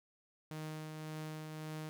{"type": "tone with tremolo", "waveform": "sawtooth", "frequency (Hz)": 155.56, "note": "D#3", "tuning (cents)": 0, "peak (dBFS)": -37, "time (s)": [0.51, 1.89], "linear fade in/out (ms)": 0, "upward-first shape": "triangle", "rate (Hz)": 1.8, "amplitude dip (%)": 35, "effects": []}